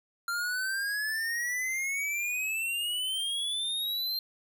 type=exponential sweep; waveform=square; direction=up; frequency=1380 to 4186 Hz; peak=-30 dBFS; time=0.28-4.19 s; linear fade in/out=2 ms; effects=none